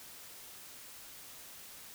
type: silence
effects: white hiss -51 dBFS RMS until 1.94 s